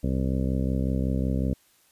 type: harmonic tone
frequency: 65.41 Hz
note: C2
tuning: in tune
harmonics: 1 / 2 / 3 / 4 / 5 / 6 / 7 / 8 / 9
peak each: -27 / -29 / -29 / -31 / -42 / -41 / -40 / -39 / -42 dBFS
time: 0.03-1.54 s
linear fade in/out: 10 ms
effects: white hiss -62 dBFS RMS until 1.91 s + resampled to 32000 Hz